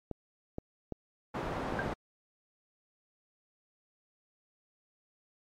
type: clicks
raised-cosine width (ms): 2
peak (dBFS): -23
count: 5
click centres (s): 0.113 / 0.584 / 0.923 / 1.724 / 1.862
type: low-pass noise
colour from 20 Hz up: white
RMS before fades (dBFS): -36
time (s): 1.34-1.94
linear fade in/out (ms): 10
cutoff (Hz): 860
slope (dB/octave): 12
type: tone with exponential decay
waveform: sine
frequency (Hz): 1587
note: G6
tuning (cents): +21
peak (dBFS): -27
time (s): 1.79-1.87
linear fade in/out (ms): 1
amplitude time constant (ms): 17
effects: MP3 64 kbps